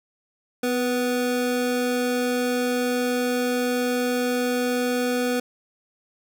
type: tone pair together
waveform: square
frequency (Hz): 249.7 / 490.8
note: B3 / B4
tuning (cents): +19 / -11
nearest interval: octave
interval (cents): 1170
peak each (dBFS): -25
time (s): 0.63-5.4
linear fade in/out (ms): 5
effects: none